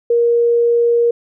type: tone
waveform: sine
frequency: 471.4 Hz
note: A#4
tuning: 19 cents sharp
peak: -10 dBFS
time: 0.1-1.11 s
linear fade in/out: 5 ms
effects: none